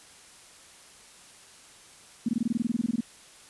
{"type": "tone bursts", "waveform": "sine", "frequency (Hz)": 232.2, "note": "A#3", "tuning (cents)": -7, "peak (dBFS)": -22, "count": 16, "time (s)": [2.26, 3.007], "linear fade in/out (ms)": 5, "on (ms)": 27, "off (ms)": 21, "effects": ["white hiss -52 dBFS RMS until 3.49 s", "resampled to 24000 Hz"]}